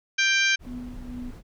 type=harmonic tone; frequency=787 Hz; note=G5; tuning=7 cents sharp; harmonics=2 / 3 / 4 / 5 / 6 / 7 / 8; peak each=-23 / -23 / -28 / -32 / -34 / -34 / -31 dBFS; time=0.18-0.56 s; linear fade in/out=10 ms
type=noise; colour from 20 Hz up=brown; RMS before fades=-40 dBFS; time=0.59-1.43 s; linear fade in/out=50 ms
type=tone with tremolo; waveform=sine; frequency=246.9 Hz; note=B3; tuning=in tune; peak=-32 dBFS; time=0.66-1.31 s; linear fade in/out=10 ms; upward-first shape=triangle; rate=2.3 Hz; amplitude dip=80%
effects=none